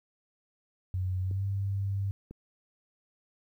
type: tone with pitch glide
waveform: sine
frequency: 92.5 to 98.57 Hz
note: F#2 to G2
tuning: 0 to +10 cents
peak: -28 dBFS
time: 0.94-2.11 s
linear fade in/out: 0 ms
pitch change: +110 cents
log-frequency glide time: 1.21-1.44 s
type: clicks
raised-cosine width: 3 ms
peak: -31 dBFS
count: 2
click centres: 1.312 / 2.31 s
effects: 11-bit